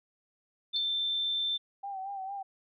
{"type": "tone", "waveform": "sine", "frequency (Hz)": 3556, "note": "A7", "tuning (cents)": 18, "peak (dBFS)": -28, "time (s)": [0.73, 1.58], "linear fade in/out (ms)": 20}
{"type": "tone with exponential decay", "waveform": "sine", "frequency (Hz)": 4347, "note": "C#8", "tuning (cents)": -35, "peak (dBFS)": -30, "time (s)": [0.76, 0.88], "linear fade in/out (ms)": 1, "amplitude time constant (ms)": 25}
{"type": "tone with vibrato", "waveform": "sine", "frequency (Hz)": 780, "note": "G5", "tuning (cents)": -9, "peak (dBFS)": -35, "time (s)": [1.83, 2.43], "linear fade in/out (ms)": 10, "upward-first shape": "sine", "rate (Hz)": 4.4, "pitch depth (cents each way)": 54}
{"effects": []}